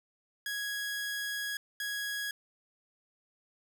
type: tone bursts at uneven times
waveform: sawtooth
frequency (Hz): 1661.2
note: G#6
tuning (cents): 0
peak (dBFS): -30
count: 2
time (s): 0.46-1.57 / 1.8-2.31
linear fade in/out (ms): 2
effects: none